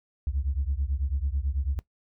sine beating tone pair, 65.1 / 74.2 Hz, C2 / D2, -8 / +18 cents, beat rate 9.1 Hz, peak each -27 / -28 dBFS, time 0.27-1.79 s, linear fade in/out 0 ms, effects noise-tail reverb RT60 0.1 s tail -19 dB re dry + tanh soft clip ceiling -19 dBFS

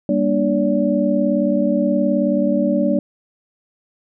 sine tone cluster, 198.4 / 237.4 / 296.1 / 574 Hz, G3 / A#3 / D4 / D5, +21 / +32 / +14 / -40 cents, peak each -20 dBFS, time 0.09-2.99 s, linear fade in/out 2 ms, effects none

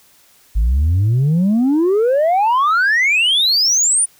sine exponential sweep, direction up, 49.61 to 9720 Hz, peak -9 dBFS, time 0.55-4.06 s, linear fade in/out 20 ms, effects tanh soft clip ceiling -10 dBFS + white hiss -51 dBFS RMS until 4.19 s

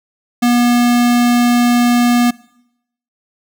square tone, 241.4 Hz, B3, 39 cents flat, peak -10 dBFS, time 0.42-2.31 s, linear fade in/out 10 ms, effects noise-tail reverb RT60 0.8 s tail -22 dB re dry

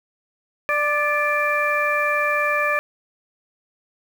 harmonic tone with a mistuned harmonic, 591 Hz, D5, 11 cents sharp, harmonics 1 / 2 / 3 / 4, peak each -24 / -23 / -23 / -24 dBFS, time 0.69-2.79 s, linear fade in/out 0 ms, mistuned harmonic 3, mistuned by -28 cents, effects 7-bit

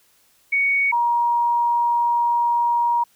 sine tone pair in turn, 2232 / 948.2 Hz, C#7 / A#5, +11 / +29 cents, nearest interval octave + minor third, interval 1482 cents, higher first, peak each -16 dBFS, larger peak neither, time 0.52-0.92 / 0.92-3.04 s, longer second, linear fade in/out 10 ms, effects white hiss -59 dBFS RMS until 3.15 s

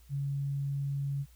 sine tone, 140 Hz, C#3, 18 cents sharp, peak -30 dBFS, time 0.09-1.26 s, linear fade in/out 50 ms, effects added 60 Hz sine -55 dBFS peak until 1.35 s + white hiss -65 dBFS RMS until 1.35 s

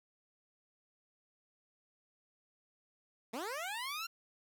15% pulse linear sweep, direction up, 207.7 to 1398 Hz, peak -32 dBFS, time 3.33-4.07 s, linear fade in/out 10 ms, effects none

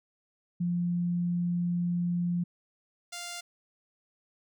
sine / 5% pulse tone pair in turn, 174.61 / 698.4 Hz, F3 / F5, 0 / 0 cents, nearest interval 2 octaves, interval 2400 cents, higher second, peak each -26 dBFS, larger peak neither, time 0.6-2.44 / 3.12-3.41 s, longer first, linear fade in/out 10 ms, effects none

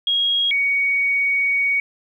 sine tone pair in turn, 3284 / 2241 Hz, G#7 / C#7, -20 / +18 cents, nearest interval perfect fifth, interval 662 cents, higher first, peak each -16 dBFS, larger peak neither, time 0.07-0.51 / 0.51-1.8 s, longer second, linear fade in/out 2 ms, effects 9-bit

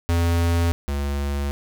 square tone pair in turn, 84.9 / 70.72 Hz, F2 / C#2, -48 / +35 cents, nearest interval minor third, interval 317 cents, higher first, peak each -18 / -23 dBFS, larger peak first, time 0.09-0.72 / 0.88-1.51 s, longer neither, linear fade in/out 0 ms, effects none

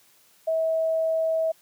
sine tone, 646 Hz, E5, 35 cents flat, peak -21 dBFS, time 0.47-1.52 s, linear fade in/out 10 ms, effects white hiss -59 dBFS RMS until 1.61 s + high-pass 100 Hz 12 dB/octave

